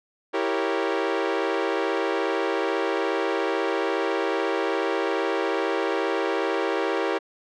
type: chord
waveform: sawtooth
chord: E diminished seventh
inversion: none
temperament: equal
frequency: 329.6 / 392 / 466.2 / 554.4 Hz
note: E4 / G4 / Bb4 / Db5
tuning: 0 / 0 / 0 / 0 cents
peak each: -25 / -23 / -24 / -26 dBFS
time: 0.33-7.19 s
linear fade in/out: 20 ms
effects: low-pass 3000 Hz 12 dB/octave